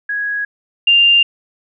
sine tone pair in turn, 1661.2 / 2794 Hz, G#6 / F7, 0 / 0 cents, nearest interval major sixth, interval 900 cents, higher second, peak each -17 / -7 dBFS, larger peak second, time 0.09-0.45 / 0.87-1.23 s, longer neither, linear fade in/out 5 ms, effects none

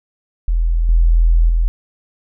sine tone with level steps, 41.58 Hz, E1, 16 cents sharp, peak -12 / -8 / -11 dBFS, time 0.48-1.68 s, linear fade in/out 0 ms, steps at 0.89 / 1.49 s, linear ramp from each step 2 ms, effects none

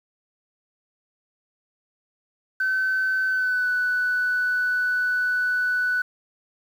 sine tone with pitch glide, 1528 to 1487.9 Hz, G6 to F#6, -45 to +9 cents, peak -19 dBFS, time 2.6-6.02 s, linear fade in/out 5 ms, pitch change -46 cents, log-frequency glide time 3.28-3.68 s, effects tanh soft clip ceiling -16 dBFS + 8-bit

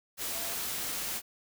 sine tone in noise, 677 Hz, E5, 46 cents sharp, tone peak -45 dBFS, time 0.3-0.57 s, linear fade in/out 50 ms, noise white, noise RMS -35 dBFS, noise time 0.17-1.22 s, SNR -13 dB, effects none

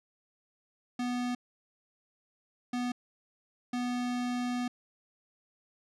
square tone bursts at uneven times, 245.9 Hz, B3, 7 cents flat, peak -31 dBFS, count 3, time 0.99-1.35 / 2.73-2.92 / 3.73-4.68 s, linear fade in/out 5 ms, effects low-pass 7000 Hz 12 dB/octave

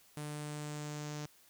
sawtooth tone with low-pass filter sweep, 149.1 Hz, D3, 27 cents sharp, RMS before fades -42 dBFS, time 0.17-1.26 s, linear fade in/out 2 ms, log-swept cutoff 10000 to 6200 Hz, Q 3.2, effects white hiss -64 dBFS RMS until 1.49 s

